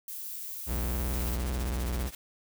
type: noise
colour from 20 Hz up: violet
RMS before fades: -39 dBFS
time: 0.08-1.35 s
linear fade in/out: 2 ms
type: tone with vibrato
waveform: 45% pulse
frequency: 62 Hz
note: B1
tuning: 7 cents sharp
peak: -29 dBFS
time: 0.66-2.11 s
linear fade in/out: 50 ms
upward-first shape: sine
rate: 18 Hz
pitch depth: 250 cents each way
type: noise with tremolo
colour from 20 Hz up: white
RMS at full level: -42 dBFS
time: 1.13-2.15 s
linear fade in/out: 2 ms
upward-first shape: sine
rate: 15 Hz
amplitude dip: 75%
effects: none